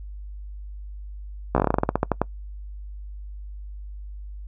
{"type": "slowing click train", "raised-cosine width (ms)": 1, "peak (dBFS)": -5, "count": 16, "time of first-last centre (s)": [1.55, 2.216], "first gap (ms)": 14, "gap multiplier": 1.15, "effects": ["noise-tail reverb RT60 0.1 s tail -23 dB re dry", "added 50 Hz sine -34 dBFS peak until 4.47 s"]}